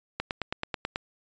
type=click train; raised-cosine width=0.3 ms; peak=-13 dBFS; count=8; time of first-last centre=0.2-0.959 s; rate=9.22 Hz; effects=resampled to 16000 Hz